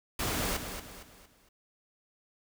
pink noise with echo, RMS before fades -32 dBFS, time 0.19-0.57 s, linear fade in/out 5 ms, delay 230 ms, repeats 4, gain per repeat -8 dB, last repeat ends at 1.49 s, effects none

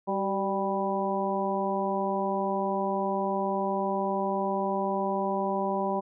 harmonic tone with a mistuned harmonic, 196.4 Hz, G3, 4 cents sharp, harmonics 1 / 2 / 3 / 4 / 5, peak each -32 / -32 / -32 / -32 / -32 dBFS, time 0.07-6.01 s, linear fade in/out 20 ms, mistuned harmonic 2, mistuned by -42 cents, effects none

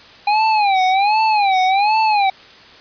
square tone with vibrato, 810 Hz, G#5, 43 cents flat, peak -13 dBFS, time 0.27-2.3 s, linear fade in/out 5 ms, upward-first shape sine, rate 1.3 Hz, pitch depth 150 cents each way, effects white hiss -42 dBFS RMS until 2.8 s + resampled to 11025 Hz

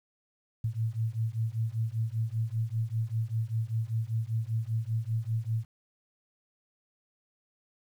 sine beating tone pair, 110 / 115.1 Hz, A2 / A#2, 0 / -22 cents, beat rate 5.1 Hz, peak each -31 dBFS, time 0.64-5.65 s, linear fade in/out 5 ms, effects 10-bit

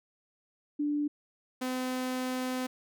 sine / sawtooth tone pair in turn, 293.7 / 255.3 Hz, D4 / C4, 0 / -42 cents, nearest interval major second, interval 242 cents, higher first, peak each -27 dBFS, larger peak neither, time 0.79-1.08 / 1.61-2.67 s, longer second, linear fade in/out 10 ms, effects none

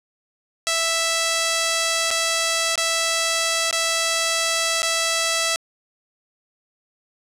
5% pulse tone with dropouts, 659.3 Hz, E5, in tune, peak -8 dBFS, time 0.67-5.56 s, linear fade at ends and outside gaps 0 ms, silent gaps 2.105-2.111 / 2.756-2.777 / 3.711-3.727 / 4.82-4.83 s, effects resampled to 32000 Hz + 7-bit

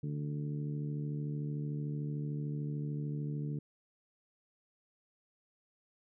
harmonic tone, 73.42 Hz, D2, in tune, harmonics 2 / 3 / 4 / 5 / 6, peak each -35 / -45 / -44 / -53 / -51 dBFS, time 0.03-3.59 s, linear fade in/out 5 ms, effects none

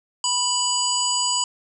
harmonic tone with a mistuned harmonic, 987.8 Hz, B5, in tune, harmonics 1 / 3 / 5 / 7 / 8, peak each -26 / -26 / -26 / -26 / -26 dBFS, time 0.24-1.44 s, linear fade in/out 2 ms, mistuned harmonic 5, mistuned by -38 cents, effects none

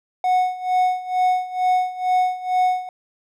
triangle tone with tremolo, 735 Hz, F#5, 12 cents flat, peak -12 dBFS, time 0.24-2.89 s, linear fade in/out 2 ms, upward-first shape sine, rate 2.2 Hz, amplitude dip 85%, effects none

